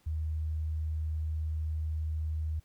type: tone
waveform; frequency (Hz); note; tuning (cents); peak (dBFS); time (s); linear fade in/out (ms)
sine; 78.2; D#2; +9; -30; 0.06-2.6; 10
effects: pink hiss -68 dBFS RMS until 2.64 s